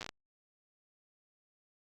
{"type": "slowing click train", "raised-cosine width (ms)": 0.2, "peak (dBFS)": -23, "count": 6, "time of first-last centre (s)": [0.01, 0.091], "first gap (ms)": 8, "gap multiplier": 1.36, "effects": ["Opus 48 kbps"]}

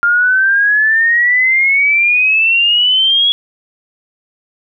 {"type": "exponential sweep", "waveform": "sine", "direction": "up", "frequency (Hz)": [1396.9, 3361], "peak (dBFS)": -8, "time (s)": [0.03, 3.32], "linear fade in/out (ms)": 0, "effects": []}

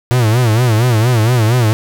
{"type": "tone with vibrato", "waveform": "45% pulse", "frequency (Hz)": 116.54, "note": "A#2", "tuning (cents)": 0, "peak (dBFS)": -9, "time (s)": [0.11, 1.73], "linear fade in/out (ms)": 0, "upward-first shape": "sine", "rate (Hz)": 4.3, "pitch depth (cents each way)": 150, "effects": []}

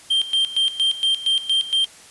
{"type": "tone with tremolo", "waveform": "triangle", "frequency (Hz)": 3165, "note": "G7", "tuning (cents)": 16, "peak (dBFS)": -14, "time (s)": [0.1, 1.86], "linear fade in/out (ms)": 10, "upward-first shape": "square", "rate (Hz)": 4.3, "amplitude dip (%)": 80, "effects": ["white hiss -45 dBFS RMS until 2.1 s", "resampled to 24000 Hz"]}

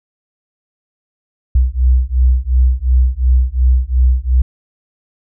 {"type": "beating tone pair", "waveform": "sine", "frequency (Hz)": [61.74, 64.54], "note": ["B1", "C2"], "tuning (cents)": [0, -23], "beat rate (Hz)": 2.8, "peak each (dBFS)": -12, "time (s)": [1.55, 4.42], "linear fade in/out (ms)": 5, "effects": []}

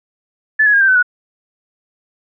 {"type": "tone with pitch steps", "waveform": "sine", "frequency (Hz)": [1738, 1679.8, 1623.5, 1569.1, 1516.5, 1465.7], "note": ["A6", "G#6", "G#6", "G6", "F#6", "F#6"], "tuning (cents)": [-22, 19, -40, 1, 42, -17], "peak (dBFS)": -8, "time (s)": [0.59, 1.028], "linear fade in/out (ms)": 10, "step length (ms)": 73, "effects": []}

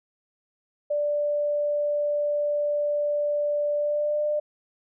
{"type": "tone with pitch glide", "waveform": "sine", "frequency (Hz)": [587.3, 597.6], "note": ["D5", "D5"], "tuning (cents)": [0, 30], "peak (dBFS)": -22, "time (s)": [0.9, 4.4], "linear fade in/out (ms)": 10, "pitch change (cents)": 30, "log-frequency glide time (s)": [3.76, 4.22], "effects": []}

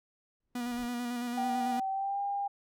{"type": "noise with exponential growth", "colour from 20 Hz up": "brown", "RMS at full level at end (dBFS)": -48, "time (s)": [0.4, 0.86], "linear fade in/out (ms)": 0, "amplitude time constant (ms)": 100}
{"type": "tone with vibrato", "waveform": "45% pulse", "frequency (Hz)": 242.2, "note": "B3", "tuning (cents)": -34, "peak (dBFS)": -33, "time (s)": [0.55, 1.8], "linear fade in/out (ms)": 5, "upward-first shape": "square", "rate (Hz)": 9, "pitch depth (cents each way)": 23}
{"type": "tone with pitch glide", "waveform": "sine", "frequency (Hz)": [770, 802.7], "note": ["G5", "G5"], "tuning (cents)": [-31, 41], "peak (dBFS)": -30, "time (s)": [1.37, 2.48], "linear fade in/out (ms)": 10, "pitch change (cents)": 72, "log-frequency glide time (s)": [1.89, 2.2]}
{"effects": []}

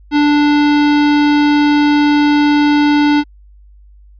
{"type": "tone", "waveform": "square", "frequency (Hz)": 293.7, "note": "D4", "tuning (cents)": 0, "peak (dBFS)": -9, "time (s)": [0.11, 3.24], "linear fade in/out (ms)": 50, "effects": ["added 50 Hz sine -39 dBFS peak until 4.19 s", "resampled to 11025 Hz"]}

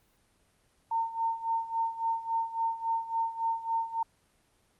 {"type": "tone with tremolo", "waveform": "sine", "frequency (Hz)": 910, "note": "A#5", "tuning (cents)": -42, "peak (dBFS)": -25, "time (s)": [0.91, 4.03], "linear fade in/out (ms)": 5, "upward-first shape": "sine", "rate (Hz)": 3.6, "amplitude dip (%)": 80, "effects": ["pink hiss -68 dBFS RMS until 4.79 s", "Opus 24 kbps"]}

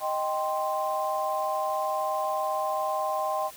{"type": "chord", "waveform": "sine", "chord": "C minor", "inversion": "first", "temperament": "equal", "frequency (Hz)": [622.3, 784, 1046.5], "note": ["Eb5", "G5", "C6"], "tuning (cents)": [0, 0, 0], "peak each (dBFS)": -30, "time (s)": [0, 3.51], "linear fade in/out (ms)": 50, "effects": ["white hiss -47 dBFS RMS until 3.56 s"]}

